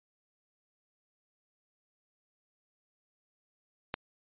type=click; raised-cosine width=0.3 ms; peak=-16 dBFS; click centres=3.941 s; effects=resampled to 8000 Hz